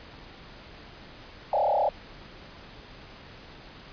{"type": "tone with frequency modulation", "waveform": "sine", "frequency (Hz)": 704, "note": "F5", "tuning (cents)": 14, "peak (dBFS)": -21, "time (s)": [1.53, 1.89], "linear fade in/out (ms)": 2, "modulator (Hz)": 35.4, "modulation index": 4.2, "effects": ["pink hiss -47 dBFS RMS until 3.92 s", "resampled to 11025 Hz"]}